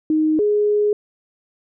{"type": "tone pair in turn", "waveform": "sine", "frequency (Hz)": [311.1, 416.7], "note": ["D#4", "G#4"], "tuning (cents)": [0, 6], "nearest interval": "perfect fourth", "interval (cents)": 506, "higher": "second", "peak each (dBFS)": -14, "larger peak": "neither", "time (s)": [[0.1, 0.39], [0.39, 0.93]], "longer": "second", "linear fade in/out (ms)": 2, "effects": []}